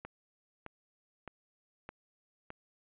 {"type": "click train", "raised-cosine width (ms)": 0.5, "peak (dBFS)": -28, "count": 5, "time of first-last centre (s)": [0.05, 2.504], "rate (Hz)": 1.63, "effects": ["resampled to 8000 Hz", "10-bit"]}